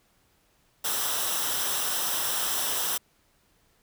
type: noise with comb filter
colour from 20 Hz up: white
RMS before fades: -28 dBFS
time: 0.84-2.98 s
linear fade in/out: 10 ms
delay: 0.44 ms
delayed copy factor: -0.6
effects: pink hiss -66 dBFS RMS until 3.82 s